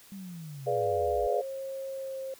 sine linear sweep, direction down, 200.8 to 51.4 Hz, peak -39 dBFS, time 0.12-1.27 s, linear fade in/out 0 ms
sine chord, G# diminished seventh, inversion none, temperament equal with one note detuned, 419.2 / 493.9 / 587.3 / 698.5 Hz, G#4 / B4 / D5 / F5, +16 / 0 / 0 / 0 cents, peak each -31 dBFS, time 0.66-1.42 s, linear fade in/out 20 ms
sine tone with pitch glide, 538 to 532.4 Hz, C5 to C5, +48 to +30 cents, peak -34 dBFS, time 1.27-2.34 s, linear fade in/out 2 ms, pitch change -18 cents, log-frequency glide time 1.92-2.2 s
effects white hiss -55 dBFS RMS until 2.39 s

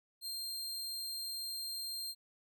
sawtooth tone, 4186 Hz, C8, in tune, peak -36 dBFS, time 0.21-2.15 s, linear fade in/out 50 ms, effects none

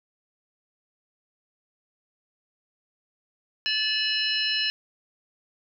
sine tone cluster, 1736 / 2593 / 2926 / 4107 / 5280 Hz, A6 / E7 / F#7 / C8 / E8, -24 / -29 / -20 / -33 / +2 cents, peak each -31 / -33 / -27 / -29 / -30 dBFS, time 3.66-4.7 s, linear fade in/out 0 ms, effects none

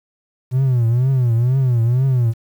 triangle tone with vibrato, 124.1 Hz, B2, 9 cents sharp, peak -10 dBFS, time 0.51-2.34 s, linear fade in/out 50 ms, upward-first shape triangle, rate 2.1 Hz, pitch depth 170 cents each way, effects tanh soft clip ceiling -6 dBFS + 8-bit

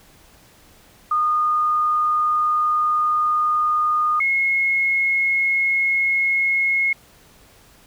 sine tone pair in turn, 1225 / 2167 Hz, D#6 / C#7, -27 / -40 cents, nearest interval minor seventh, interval 987 cents, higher second, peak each -16 dBFS, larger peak neither, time 1.11-4.2 / 4.2-6.93 s, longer first, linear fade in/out 5 ms, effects pink hiss -51 dBFS RMS until 7.86 s

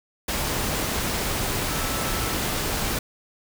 sine tone in noise, 1318.5 Hz, E6, in tune, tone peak -36 dBFS, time 1.68-2.34 s, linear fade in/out 5 ms, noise pink, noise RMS -26 dBFS, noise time 0.28-2.99 s, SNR -13 dB, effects none

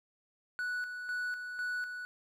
triangle tone with tremolo, 1477 Hz, F#6, 3 cents flat, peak -31 dBFS, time 0.59-2.05 s, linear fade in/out 0 ms, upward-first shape square, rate 2 Hz, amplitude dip 50%, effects none

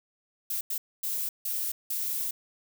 violet noise bursts at uneven times, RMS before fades -31 dBFS, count 5, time 0.5-0.61 / 0.7-0.78 / 1.03-1.29 / 1.45-1.72 / 1.9-2.31 s, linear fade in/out 5 ms, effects none

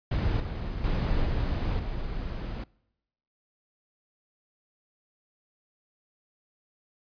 brown noise with level steps, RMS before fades -26 / -33 / -26 / -28 / -33 dBFS, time 0.11-2.64 s, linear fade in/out 5 ms, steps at 0.4 / 0.84 / 1.25 / 1.79 s, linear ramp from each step 2 ms, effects noise-tail reverb RT60 0.9 s tail -25 dB re dry + resampled to 11025 Hz

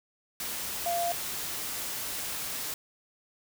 sine tone in noise, 691 Hz, F5, 19 cents flat, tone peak -27 dBFS, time 0.86-1.12 s, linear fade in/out 2 ms, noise white, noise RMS -35 dBFS, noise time 0.4-2.74 s, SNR +5 dB, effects none

